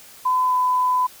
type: tone with pitch glide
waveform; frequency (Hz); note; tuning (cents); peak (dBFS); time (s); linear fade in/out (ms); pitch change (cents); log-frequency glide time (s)
sine; 1012 to 1004.4; B5 to B5; +42 to +29; -16; 0.25-1.07; 10; -13; 0.46-0.54
effects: white hiss -45 dBFS RMS until 1.2 s